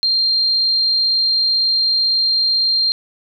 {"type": "tone", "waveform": "sine", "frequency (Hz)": 4186, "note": "C8", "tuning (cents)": 0, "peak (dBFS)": -13, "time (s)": [0.03, 2.92], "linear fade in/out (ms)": 0, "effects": []}